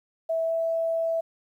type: tone with pitch glide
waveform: sine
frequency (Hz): 654 to 658.2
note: E5 to E5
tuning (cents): -14 to -3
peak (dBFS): -23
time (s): 0.29-1.21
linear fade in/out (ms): 10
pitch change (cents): +11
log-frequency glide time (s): 0.45-0.52
effects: 10-bit